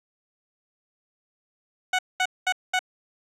15% pulse tone bursts, 740 Hz, F#5, in tune, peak -14 dBFS, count 4, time 1.93-2.792 s, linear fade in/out 5 ms, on 58 ms, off 210 ms, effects low-pass 7000 Hz 12 dB/octave

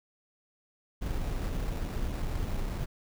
brown noise with sample-and-hold, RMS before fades -32 dBFS, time 1.01-2.86 s, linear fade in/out 20 ms, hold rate 3150 Hz, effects none

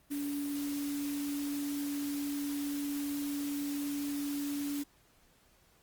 sine tone in noise, 286.6 Hz, D4, 42 cents flat, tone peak -33 dBFS, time 0.1-4.84 s, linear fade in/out 20 ms, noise white, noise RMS -45 dBFS, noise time 0.1-4.84 s, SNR +9 dB, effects pink hiss -66 dBFS RMS until 5.82 s + Opus 32 kbps

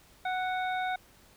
harmonic tone, 740 Hz, F#5, in tune, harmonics 1 / 2 / 3 / 5, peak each -30 / -36 / -40 / -44 dBFS, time 0.25-0.96 s, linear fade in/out 5 ms, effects pink hiss -59 dBFS RMS until 1.36 s

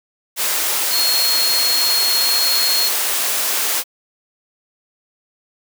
sine tone in noise, 4289 Hz, C8, 42 cents sharp, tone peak -16 dBFS, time 0.9-2.91 s, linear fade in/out 50 ms, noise white, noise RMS -19 dBFS, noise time 0.36-3.84 s, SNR 0 dB, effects high-pass 400 Hz 12 dB/octave

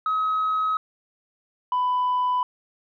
sine tone pair in turn, 1274 / 996.4 Hz, D#6 / B5, +41 / +15 cents, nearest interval major third, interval 426 cents, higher first, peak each -19 / -18 dBFS, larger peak second, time 0.06-0.77 / 1.72-2.43 s, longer neither, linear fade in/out 2 ms, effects tanh soft clip ceiling -18 dBFS

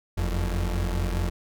35% pulse tone pair together, 46 / 87 Hz, F#1 / F2, -9 / -6 cents, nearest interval major seventh, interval 1103 cents, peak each -24 / -27 dBFS, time 0.17-1.3 s, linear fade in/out 10 ms, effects none

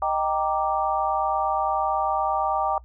sine chord, Eb major seventh, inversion none, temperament equal, 622.3 / 784 / 932.3 / 1174.7 Hz, Eb5 / G5 / Bb5 / D6, 0 / 0 / 0 / 0 cents, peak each -29 / -24 / -28 / -27 dBFS, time 0.02-2.78 s, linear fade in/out 2 ms, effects noise-tail reverb RT60 0.1 s tail -21 dB re dry + added 60 Hz sine -44 dBFS peak until 2.84 s

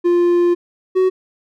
triangle tone pair in turn, 349.2 / 373.3 Hz, F4 / F#4, 0 / +15 cents, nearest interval minor second, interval 115 cents, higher second, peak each -9 dBFS, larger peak neither, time 0.04-0.55 / 0.95-1.1 s, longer first, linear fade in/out 20 ms, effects none

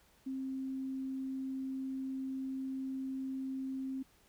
sine tone, 265.1 Hz, C4, 23 cents sharp, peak -36 dBFS, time 0.26-4.03 s, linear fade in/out 10 ms, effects pink hiss -67 dBFS RMS until 4.28 s

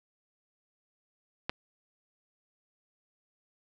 clicks, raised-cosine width 0.3 ms, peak -14 / -29 dBFS, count 2, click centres 1.495 / 1.499 s, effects none

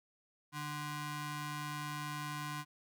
sawtooth ring-modulated tone, 445 Hz, A4, 20 cents sharp, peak -32 dBFS, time 0.52-2.65 s, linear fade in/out 50 ms, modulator 593 Hz, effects none

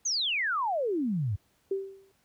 sine exponential sweep, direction down, 6645 to 91.7 Hz, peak -26 dBFS, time 0.05-1.36 s, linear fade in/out 10 ms
sine tone with exponential decay, 389 Hz, G4, 13 cents flat, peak -24 dBFS, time 1.71-2.12 s, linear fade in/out 5 ms, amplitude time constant 88 ms
effects pink hiss -69 dBFS RMS until 2.24 s + high-pass 60 Hz 12 dB/octave

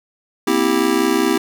square chord, C dominant seventh, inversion third, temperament just, 235.5 / 261.6 / 327 / 392.4 Hz, Bb3 / C4 / E4 / G4, +18 / 0 / -14 / +2 cents, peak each -24 / -21 / -19 / -20 dBFS, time 0.47-1.38 s, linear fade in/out 5 ms, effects none

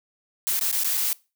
blue noise with dropouts, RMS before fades -24 dBFS, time 0.47-1.13 s, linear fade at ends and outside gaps 0 ms, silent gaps 0.593-0.611 / 0.714-0.727 / 0.835-0.845 / 0.971-0.975 s, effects noise-tail reverb RT60 0.3 s tail -23 dB re dry

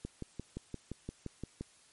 click train, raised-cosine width 3 ms, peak -26 dBFS, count 10, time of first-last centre 0.05-1.61 s, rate 5.77 Hz, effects white hiss -63 dBFS RMS until 1.92 s + MP3 48 kbps

